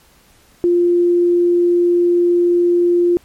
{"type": "tone", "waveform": "sine", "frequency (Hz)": 349.2, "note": "F4", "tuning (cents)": 0, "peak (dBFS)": -10, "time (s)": [0.64, 3.17], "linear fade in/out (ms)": 0, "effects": ["pink hiss -51 dBFS RMS until 3.24 s", "MP3 64 kbps"]}